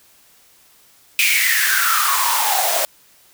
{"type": "noise with high-pass filter sweep", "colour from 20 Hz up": "white", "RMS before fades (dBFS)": -17, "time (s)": [1.19, 2.85], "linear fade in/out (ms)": 0, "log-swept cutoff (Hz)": [2500, 600], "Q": 9.5, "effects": ["white hiss -52 dBFS RMS until 3.33 s"]}